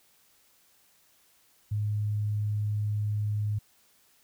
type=tone; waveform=sine; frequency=104.9 Hz; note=G#2; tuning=18 cents sharp; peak=-26 dBFS; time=1.71-3.59 s; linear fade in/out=10 ms; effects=white hiss -64 dBFS RMS until 4.23 s